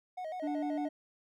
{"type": "tone with vibrato", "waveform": "triangle", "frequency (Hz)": 680, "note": "F5", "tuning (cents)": -46, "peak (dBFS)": -35, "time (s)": [0.17, 0.89], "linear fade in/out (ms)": 10, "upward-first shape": "square", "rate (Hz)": 6.6, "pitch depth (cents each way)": 130}
{"type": "tone", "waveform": "triangle", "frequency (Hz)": 293.7, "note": "D4", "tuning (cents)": 0, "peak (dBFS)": -31, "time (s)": [0.42, 0.89], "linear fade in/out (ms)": 20}
{"effects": []}